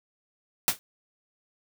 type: noise with exponential decay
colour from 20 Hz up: white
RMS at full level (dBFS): -18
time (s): 0.68-0.79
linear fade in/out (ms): 0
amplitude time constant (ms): 22
effects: none